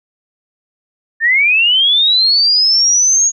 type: linear sweep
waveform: sine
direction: up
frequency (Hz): 1760 to 6690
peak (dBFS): -8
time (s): 1.2-3.32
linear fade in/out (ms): 50
effects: none